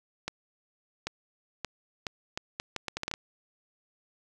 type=accelerating click train; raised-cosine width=0.2 ms; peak=-15 dBFS; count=13; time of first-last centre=0.28-3.139 s; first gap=790 ms; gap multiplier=0.73; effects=none